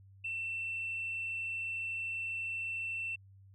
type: tone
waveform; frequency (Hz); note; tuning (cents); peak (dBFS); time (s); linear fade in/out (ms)
sine; 2687; E7; +33; -34; 0.24-3.16; 10
effects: tanh soft clip ceiling -30 dBFS + added 97 Hz sine -55 dBFS peak until 3.54 s